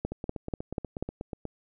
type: two click trains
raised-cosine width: 2 ms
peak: -21 / -16 dBFS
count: 12 / 5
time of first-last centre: 0.12-1.453 / 0.05-1.026 s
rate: 8.25 / 4.1 Hz
effects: none